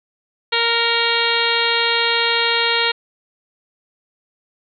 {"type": "harmonic tone with a mistuned harmonic", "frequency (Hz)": 466.2, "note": "A#4", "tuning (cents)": 0, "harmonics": [1, 2, 3, 4, 5, 6, 7, 8, 9], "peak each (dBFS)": [-24, -24, -24, -24, -24, -24, -24, -24, -24], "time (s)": [0.52, 2.92], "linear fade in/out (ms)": 10, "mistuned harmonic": 5, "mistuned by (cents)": -25, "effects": []}